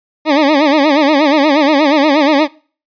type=tone with vibrato; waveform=20% pulse; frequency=293 Hz; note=D4; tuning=4 cents flat; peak=-3 dBFS; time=0.25-2.48 s; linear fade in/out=50 ms; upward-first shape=sine; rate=8.4 Hz; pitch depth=130 cents each way; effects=noise-tail reverb RT60 0.4 s tail -22 dB re dry + resampled to 11025 Hz